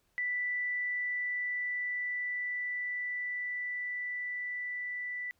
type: tone with level ramp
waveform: sine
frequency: 1975.5 Hz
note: B6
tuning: in tune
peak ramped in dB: -30 to -35 dBFS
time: 0.18-5.31 s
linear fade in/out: 0 ms
effects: pink hiss -74 dBFS RMS until 5.39 s